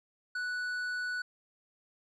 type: tone with tanh clipping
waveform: triangle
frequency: 1480 Hz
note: F#6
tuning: in tune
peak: -34 dBFS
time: 0.35-1.22 s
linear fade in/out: 5 ms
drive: 12 dB
effects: none